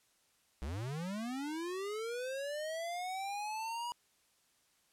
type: linear sweep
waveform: square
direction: up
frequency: 60.2 to 971 Hz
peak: -38 dBFS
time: 0.62-3.92 s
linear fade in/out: 0 ms
effects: white hiss -72 dBFS RMS until 4.92 s + low-pass 11000 Hz 12 dB/octave